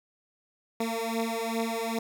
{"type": "beating tone pair", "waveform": "15% pulse", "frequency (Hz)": [226.2, 228.7], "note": ["A3", "A#3"], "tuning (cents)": [48, -33], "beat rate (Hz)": 2.5, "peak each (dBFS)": -25, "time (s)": [0.8, 1.99], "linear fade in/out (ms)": 5, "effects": []}